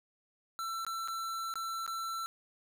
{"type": "tone with dropouts", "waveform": "square", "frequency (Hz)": 1340, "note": "E6", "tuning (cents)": 28, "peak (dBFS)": -36, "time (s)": [0.59, 2.26], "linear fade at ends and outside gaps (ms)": 0, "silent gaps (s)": [[0.849, 0.866], [1.076, 1.083], [1.539, 1.556], [1.864, 1.877]], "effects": []}